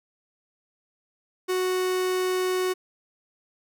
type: tone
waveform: 45% pulse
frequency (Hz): 369.1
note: F#4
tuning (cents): -4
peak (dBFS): -23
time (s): 1.48-2.74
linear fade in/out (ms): 20
effects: none